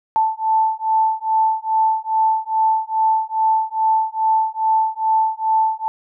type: beating tone pair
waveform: sine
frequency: 880 / 882.4 Hz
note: A5 / A5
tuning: 0 / +5 cents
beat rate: 2.4 Hz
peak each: -18 dBFS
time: 0.16-5.88 s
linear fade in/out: 0 ms
effects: none